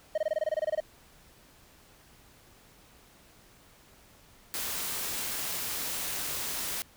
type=tone bursts; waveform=triangle; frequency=622.3 Hz; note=D#5; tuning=in tune; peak=-23 dBFS; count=13; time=0.15-0.803 s; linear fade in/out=5 ms; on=29 ms; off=23 ms
type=noise; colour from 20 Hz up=white; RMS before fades=-34 dBFS; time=4.54-6.82 s; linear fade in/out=0 ms
effects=pink hiss -58 dBFS RMS until 6.96 s